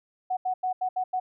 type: tone bursts at uneven times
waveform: sine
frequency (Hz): 741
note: F#5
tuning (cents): +2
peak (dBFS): -24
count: 6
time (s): 0.3-0.37 / 0.45-0.54 / 0.63-0.73 / 0.81-0.89 / 0.96-1.04 / 1.13-1.2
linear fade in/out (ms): 10
effects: none